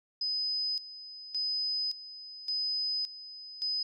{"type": "tone with tremolo", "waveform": "sine", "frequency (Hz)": 5020, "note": "D#8", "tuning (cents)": 15, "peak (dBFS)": -29, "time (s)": [0.21, 3.83], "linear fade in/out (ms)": 5, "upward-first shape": "square", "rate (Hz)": 0.88, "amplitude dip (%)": 80, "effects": []}